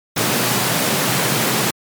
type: high-pass noise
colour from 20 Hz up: pink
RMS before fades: -18 dBFS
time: 0.16-1.71 s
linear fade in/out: 10 ms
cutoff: 110 Hz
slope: 96 dB/octave
effects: MP3 96 kbps